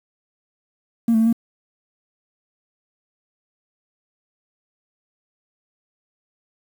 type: tone with pitch steps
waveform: triangle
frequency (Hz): 231 / 222 / 225.1 / 231.2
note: A#3 / A3 / A3 / A#3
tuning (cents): -16 / +16 / +40 / -14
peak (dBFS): -10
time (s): 1.08-1.328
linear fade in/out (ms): 5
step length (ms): 62
effects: tanh soft clip ceiling -10 dBFS + 7-bit